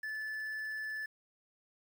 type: tone with quantisation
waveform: triangle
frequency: 1741 Hz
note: A6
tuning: 19 cents flat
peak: -35 dBFS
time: 0.03-1.06 s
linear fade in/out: 5 ms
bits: 10
effects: none